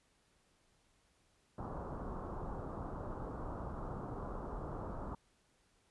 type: low-pass noise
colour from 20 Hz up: pink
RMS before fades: -43 dBFS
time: 1.58-5.15 s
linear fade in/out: 5 ms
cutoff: 1300 Hz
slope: 48 dB/octave
effects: pink hiss -73 dBFS RMS until 5.9 s + resampled to 24000 Hz